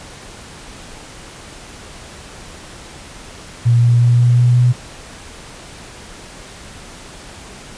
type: tone with pitch steps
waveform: sine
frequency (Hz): 118.5 / 119.39 / 120.29 / 121.2 / 122.11 / 123.03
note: A#2 / A#2 / B2 / B2 / B2 / B2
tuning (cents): +29 / +42 / -45 / -32 / -19 / -6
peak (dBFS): -8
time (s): 3.65-4.73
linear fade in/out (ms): 20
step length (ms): 180
effects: pink hiss -36 dBFS RMS until 7.77 s + resampled to 22050 Hz